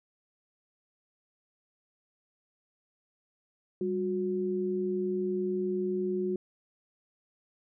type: tone pair together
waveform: sine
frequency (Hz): 196 / 364.5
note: G3 / F#4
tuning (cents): 0 / -26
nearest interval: major seventh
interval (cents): 1074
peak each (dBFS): -33 / -29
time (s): 3.81-6.36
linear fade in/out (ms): 2
effects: none